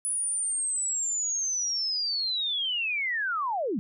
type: linear sweep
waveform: sine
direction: down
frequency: 9956 to 176.6 Hz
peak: -26 dBFS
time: 0.05-3.79 s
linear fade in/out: 0 ms
effects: none